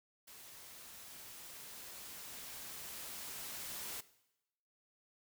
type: noise with level ramp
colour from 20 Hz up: white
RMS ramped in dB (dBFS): -55 to -44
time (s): 0.27-4.01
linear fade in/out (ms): 10
effects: noise-tail reverb RT60 0.9 s tail -18 dB re dry